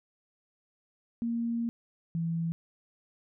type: tone pair in turn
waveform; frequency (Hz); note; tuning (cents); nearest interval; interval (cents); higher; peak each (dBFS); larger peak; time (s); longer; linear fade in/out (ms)
sine; 233.1 / 165.95; A#3 / E3; 0 / +12; tritone; 588; first; -28 / -28; neither; 1.22-1.69 / 2.15-2.52; first; 0
effects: none